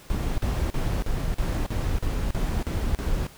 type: noise bursts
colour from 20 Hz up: brown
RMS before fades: -25 dBFS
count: 10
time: 0.1-3.269 s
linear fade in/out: 0 ms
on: 280 ms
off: 41 ms
effects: pink hiss -49 dBFS RMS until 3.37 s